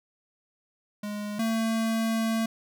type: tone pair in turn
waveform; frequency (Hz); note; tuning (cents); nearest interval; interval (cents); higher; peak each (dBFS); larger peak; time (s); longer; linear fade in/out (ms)
square; 207.7 / 224.9; G#3 / A3; 0 / +38; minor second; 138; second; -32 / -25; second; 1.03-1.39 / 1.39-2.46; second; 5
effects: none